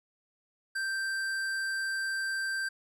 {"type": "tone with hard clipping", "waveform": "triangle", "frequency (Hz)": 1568, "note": "G6", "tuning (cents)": 0, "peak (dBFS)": -32, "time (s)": [0.75, 2.69], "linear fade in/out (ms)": 10, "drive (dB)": 16, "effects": []}